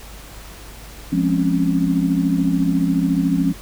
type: chord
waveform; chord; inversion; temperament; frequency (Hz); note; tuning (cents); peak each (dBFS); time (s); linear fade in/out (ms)
sine; Db major seventh; first; equal with one note detuned; 174.61 / 207.7 / 261.6 / 275.6; F3 / Ab3 / C4 / Db4; 0 / 0 / 0 / -10; -19 / -24 / -23 / -19; 1.12-3.53; 10
effects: added 50 Hz sine -39 dBFS peak until 3.61 s + pink hiss -40 dBFS RMS until 3.61 s